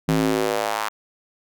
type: tone with high-pass filter sweep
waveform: square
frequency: 53.6 Hz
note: A1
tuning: 45 cents flat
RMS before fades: -22 dBFS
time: 0.08-0.89 s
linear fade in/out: 10 ms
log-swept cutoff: 180 to 1100 Hz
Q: 2.2
effects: none